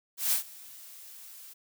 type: noise with ADSR envelope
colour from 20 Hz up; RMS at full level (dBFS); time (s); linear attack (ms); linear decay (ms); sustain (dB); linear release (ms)
blue; -25; 0.17-1.54; 150; 110; -23; 16
effects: none